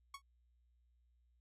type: tone with exponential decay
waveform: sawtooth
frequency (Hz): 1108.7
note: C#6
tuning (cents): 0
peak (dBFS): -39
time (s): 0.14-0.22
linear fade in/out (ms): 5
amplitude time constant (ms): 17
effects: added 60 Hz sine -70 dBFS peak until 1.4 s + low-pass 12000 Hz 12 dB/octave